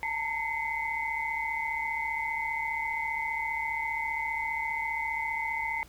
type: tone cluster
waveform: sine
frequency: 878 / 913 / 2052 / 2201 Hz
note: A5 / A#5 / C7 / C#7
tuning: -4 / -36 / -34 / -13 cents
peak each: -38 / -35 / -32 / -37 dBFS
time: 0.03-5.83 s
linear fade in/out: 0 ms
effects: added 60 Hz sine -53 dBFS peak until 5.88 s + pink hiss -56 dBFS RMS until 5.88 s